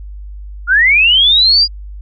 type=linear sweep; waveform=sine; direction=up; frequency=1367 to 4895 Hz; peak=-6 dBFS; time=0.67-1.68 s; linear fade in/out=50 ms; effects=added 50 Hz sine -26 dBFS peak until 2.01 s